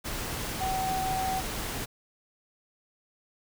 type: tone in noise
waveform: sine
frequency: 758 Hz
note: F#5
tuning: 42 cents sharp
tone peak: -28 dBFS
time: 0.6-1.41 s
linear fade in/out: 20 ms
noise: pink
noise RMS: -34 dBFS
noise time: 0.04-1.86 s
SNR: +3 dB
effects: none